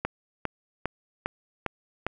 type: click train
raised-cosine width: 0.5 ms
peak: -12 dBFS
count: 6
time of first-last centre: 0.05-2.066 s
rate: 2.48 Hz
effects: none